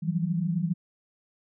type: tone cluster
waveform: sine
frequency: 163.2 / 177.4 / 190.4 Hz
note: E3 / F3 / F#3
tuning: -17 / +27 / +50 cents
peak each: -27 / -30 / -31 dBFS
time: 0.02-0.74 s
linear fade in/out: 20 ms
effects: none